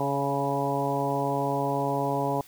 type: harmonic tone with a mistuned harmonic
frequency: 139.9 Hz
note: C#3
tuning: 16 cents sharp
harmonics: 1 / 2 / 3 / 4 / 5 / 6 / 7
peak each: -32 / -32 / -32 / -32 / -32 / -32 / -32 dBFS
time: 0-2.41 s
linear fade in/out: 2 ms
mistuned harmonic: 5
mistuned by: -20 cents
effects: white hiss -52 dBFS RMS until 2.47 s